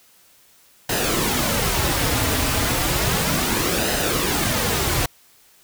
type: noise with flanger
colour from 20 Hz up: pink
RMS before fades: -21 dBFS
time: 0.89-5.06 s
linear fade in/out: 5 ms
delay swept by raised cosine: 0.87 to 5.57 ms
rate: 0.33 Hz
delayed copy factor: -0.55
effects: white hiss -54 dBFS RMS until 5.63 s